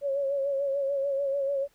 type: tone with vibrato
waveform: sine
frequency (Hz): 554.4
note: C#5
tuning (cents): 0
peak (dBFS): -25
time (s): 0.01-1.68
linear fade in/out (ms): 50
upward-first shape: sine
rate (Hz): 6.8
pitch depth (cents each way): 46
effects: pink hiss -66 dBFS RMS until 1.74 s